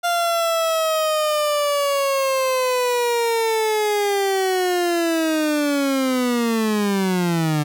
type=linear sweep; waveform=30% pulse; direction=down; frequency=699 to 146.83 Hz; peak=-15 dBFS; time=0.03-7.64 s; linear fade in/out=20 ms; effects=none